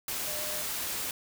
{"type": "tone in noise", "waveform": "sine", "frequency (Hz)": 606, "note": "D#5", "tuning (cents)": -46, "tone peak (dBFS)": -41, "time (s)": [0.27, 0.62], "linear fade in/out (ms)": 2, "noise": "white", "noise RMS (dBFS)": -34, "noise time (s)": [0.08, 1.11], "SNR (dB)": -10, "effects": []}